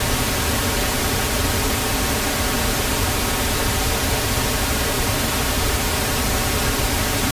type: noise with comb filter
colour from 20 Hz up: pink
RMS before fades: -20 dBFS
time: 0-7.31 s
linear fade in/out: 5 ms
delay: 5.9 ms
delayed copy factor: -0.55
effects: resampled to 32000 Hz